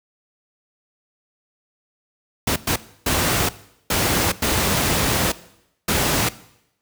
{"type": "noise bursts at uneven times", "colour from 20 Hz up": "pink", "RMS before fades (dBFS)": -19, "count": 6, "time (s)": [[2.47, 2.56], [2.67, 2.76], [3.06, 3.49], [3.9, 4.32], [4.42, 5.32], [5.88, 6.29]], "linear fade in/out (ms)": 5, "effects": ["noise-tail reverb RT60 0.8 s tail -18 dB re dry", "high-pass 60 Hz 12 dB/octave"]}